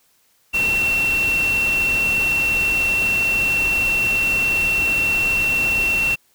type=tone in noise; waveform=sine; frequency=2712 Hz; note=E7; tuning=49 cents sharp; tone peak=-16 dBFS; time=0.53-6.16 s; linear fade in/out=20 ms; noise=pink; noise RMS=-29 dBFS; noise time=0.53-6.16 s; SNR=+10 dB; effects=white hiss -60 dBFS RMS until 6.34 s